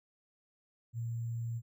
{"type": "tone with sample-and-hold", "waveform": "sine", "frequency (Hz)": 116.3, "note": "A#2", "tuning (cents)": -4, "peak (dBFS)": -34, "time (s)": [0.93, 1.62], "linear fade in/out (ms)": 50, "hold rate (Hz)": 7350, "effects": []}